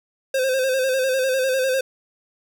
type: tone with vibrato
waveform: square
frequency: 523.3 Hz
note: C5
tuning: in tune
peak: -19 dBFS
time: 0.34-1.81 s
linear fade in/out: 5 ms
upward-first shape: square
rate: 10 Hz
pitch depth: 41 cents each way
effects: none